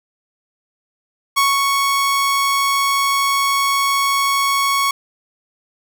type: tone with ADSR envelope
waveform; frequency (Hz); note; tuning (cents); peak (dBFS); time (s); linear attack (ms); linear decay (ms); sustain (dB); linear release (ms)
sawtooth; 1108.7; C#6; 0; -8; 1.36-4.91; 18; 190; -3; 3
effects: none